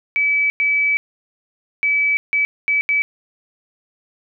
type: tone bursts at uneven times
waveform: sine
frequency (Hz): 2295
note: D7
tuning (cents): -40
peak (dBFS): -14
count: 6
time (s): 0.16-0.5 / 0.6-0.97 / 1.83-2.17 / 2.33-2.45 / 2.68-2.81 / 2.89-3.02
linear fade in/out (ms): 0
effects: none